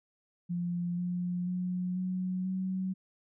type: tone with pitch steps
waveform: sine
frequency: 174.61 / 177.76 / 180.98 / 184.25 / 187.58 Hz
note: F3 / F3 / F#3 / F#3 / F#3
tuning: 0 / +31 / -38 / -7 / +24 cents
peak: -30 dBFS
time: 0.49-2.94 s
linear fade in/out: 20 ms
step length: 490 ms
effects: none